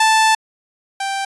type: tone pair in turn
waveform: sawtooth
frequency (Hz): 880 / 784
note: A5 / G5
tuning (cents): 0 / 0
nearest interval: major second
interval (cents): 200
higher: first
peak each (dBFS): -7 / -16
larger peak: first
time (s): 0-0.35 / 1-1.25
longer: first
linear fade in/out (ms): 5
effects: resampled to 24000 Hz